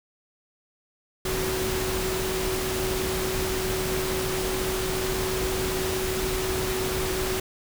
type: tone in noise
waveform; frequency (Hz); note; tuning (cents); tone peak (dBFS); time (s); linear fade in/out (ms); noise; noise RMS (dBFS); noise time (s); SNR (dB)
sine; 375.2; F#4; +24; -28; 1.25-7.4; 5; pink; -29; 1.25-7.4; -2
effects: none